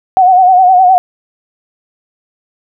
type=tone with vibrato; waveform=sine; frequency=740 Hz; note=F#5; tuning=in tune; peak=-3 dBFS; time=0.17-0.98 s; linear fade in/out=0 ms; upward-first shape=sine; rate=9.7 Hz; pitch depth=61 cents each way; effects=none